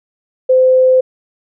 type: tone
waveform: sine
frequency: 515 Hz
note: C5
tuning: 28 cents flat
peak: -6 dBFS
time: 0.49-1.01 s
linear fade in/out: 10 ms
effects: none